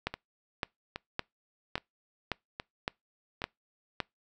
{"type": "two click trains", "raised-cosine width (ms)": 0.3, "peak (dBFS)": [-14, -20], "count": [8, 5], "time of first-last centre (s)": [[0.07, 4.003], [0.14, 3.419]], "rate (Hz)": [1.78, 1.22], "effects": ["noise-tail reverb RT60 0.2 s tail -26 dB re dry"]}